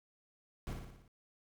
brown noise with echo, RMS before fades -40 dBFS, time 0.67-0.73 s, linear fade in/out 0 ms, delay 58 ms, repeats 6, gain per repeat -4 dB, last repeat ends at 1.078 s, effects none

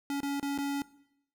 square tone with dropouts, 281.4 Hz, C#4, 26 cents sharp, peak -31 dBFS, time 0.1-0.82 s, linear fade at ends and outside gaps 1 ms, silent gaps 0.204-0.231 / 0.398-0.428 / 0.578-0.586 s, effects noise-tail reverb RT60 0.8 s tail -19 dB re dry

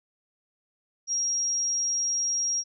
sine tone, 5630 Hz, F8, 13 cents sharp, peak -24 dBFS, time 1.07-2.64 s, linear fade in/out 50 ms, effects none

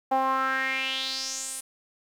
sawtooth tone with band-pass filter sweep, 264.6 Hz, C4, 20 cents sharp, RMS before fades -28 dBFS, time 0.11-1.61 s, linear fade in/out 10 ms, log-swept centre 760 to 10000 Hz, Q 4.6, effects 9-bit

